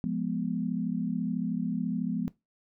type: chord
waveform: sine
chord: F diminished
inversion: none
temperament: equal with one note detuned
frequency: 174.61 / 208.5 / 246.9 Hz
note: F3 / Ab3 / Cb4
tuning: 0 / +7 / 0 cents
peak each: -32 dBFS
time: 0.04-2.28 s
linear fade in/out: 0 ms
effects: noise-tail reverb RT60 0.2 s tail -18 dB re dry